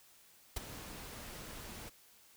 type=noise with ADSR envelope; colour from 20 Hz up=pink; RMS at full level=-34 dBFS; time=0.56-1.9 s; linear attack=9 ms; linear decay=13 ms; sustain=-14 dB; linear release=16 ms; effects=white hiss -63 dBFS RMS until 2.36 s